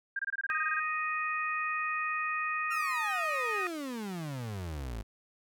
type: tone bursts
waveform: sine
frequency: 1600 Hz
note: G6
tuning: 35 cents sharp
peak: -30 dBFS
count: 12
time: 0.16-0.797 s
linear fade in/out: 5 ms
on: 32 ms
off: 23 ms
type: harmonic tone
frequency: 622.3 Hz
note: D#5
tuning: in tune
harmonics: 2 / 3 / 4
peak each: -33 / -35 / -36 dBFS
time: 0.5-3.67 s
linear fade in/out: 0 ms
type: exponential sweep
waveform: 35% pulse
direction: down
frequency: 1413 to 50.6 Hz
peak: -34 dBFS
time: 2.7-5.03 s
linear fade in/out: 20 ms
effects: none